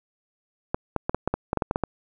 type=clicks; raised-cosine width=1 ms; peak=-9 dBFS; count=12; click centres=0.745 / 0.963 / 1.095 / 1.146 / 1.276 / 1.34 / 1.531 / 1.573 / 1.622 / 1.711 / 1.759 / 1.837 s; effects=none